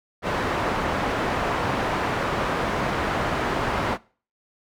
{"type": "low-pass noise", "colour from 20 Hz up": "white", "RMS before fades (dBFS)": -25, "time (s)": [0.22, 3.98], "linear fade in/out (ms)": 50, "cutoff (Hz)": 1200, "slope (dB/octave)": 12, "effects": ["noise-tail reverb RT60 0.4 s tail -22 dB re dry"]}